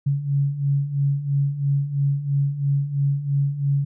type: beating tone pair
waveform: sine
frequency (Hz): 138.59 / 141.59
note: C#3 / C#3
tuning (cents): 0 / +37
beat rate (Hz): 3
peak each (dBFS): -25 / -20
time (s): 0.06-3.85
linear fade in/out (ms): 10
effects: none